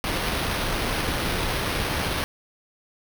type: noise with sample-and-hold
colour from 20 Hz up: pink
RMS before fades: -26 dBFS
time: 0.04-2.24 s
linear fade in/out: 0 ms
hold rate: 7350 Hz
effects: none